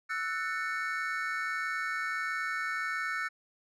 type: chord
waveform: triangle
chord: F# minor seventh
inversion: third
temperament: equal with one note detuned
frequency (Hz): 1318.5 / 1480 / 1787.7 / 2217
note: E6 / F#6 / A6 / C#7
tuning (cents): 0 / 0 / +27 / 0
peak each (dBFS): -35 / -34 / -35 / -37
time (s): 0.09-3.29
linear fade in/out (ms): 20
effects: resampled to 32000 Hz